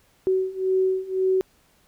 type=beating tone pair; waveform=sine; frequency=375.5 / 377.4 Hz; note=F#4 / F#4; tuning=+26 / +34 cents; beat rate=1.9 Hz; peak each=-24 / -22 dBFS; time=0.27-1.41 s; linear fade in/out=0 ms; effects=pink hiss -61 dBFS RMS until 1.87 s